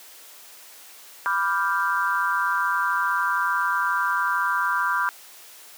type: chord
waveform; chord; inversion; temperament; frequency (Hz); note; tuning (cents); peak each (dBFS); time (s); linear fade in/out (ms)
sine; G dominant seventh; first; equal; 987.8 / 1174.7 / 1396.9 / 1568; B5 / D6 / F6 / G6; 0 / 0 / 0 / 0; -26; 1.26-5.09; 0
effects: white hiss -46 dBFS RMS until 5.77 s + high-pass 400 Hz 12 dB/octave